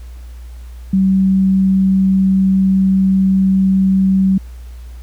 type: tone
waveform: sine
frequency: 191 Hz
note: G3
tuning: 45 cents flat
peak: -9 dBFS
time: 0.93-4.38 s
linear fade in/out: 5 ms
effects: added 60 Hz sine -29 dBFS peak until 5.02 s + pink hiss -49 dBFS RMS until 5.02 s